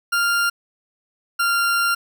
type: tone pair in turn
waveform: 40% pulse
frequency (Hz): 1396.9 / 1388.9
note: F6 / F6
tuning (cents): 0 / -10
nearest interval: unison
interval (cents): 10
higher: first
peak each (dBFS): -16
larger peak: neither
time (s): 0.12-0.5 / 1.39-1.95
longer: second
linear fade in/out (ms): 10
effects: none